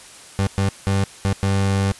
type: tone bursts at uneven times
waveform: 30% pulse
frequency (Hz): 97.9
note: G2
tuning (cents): -2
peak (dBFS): -14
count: 5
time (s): 0.39-0.47 / 0.58-0.69 / 0.87-1.04 / 1.25-1.33 / 1.43-1.92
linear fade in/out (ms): 0
effects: white hiss -42 dBFS RMS until 1.99 s + resampled to 24000 Hz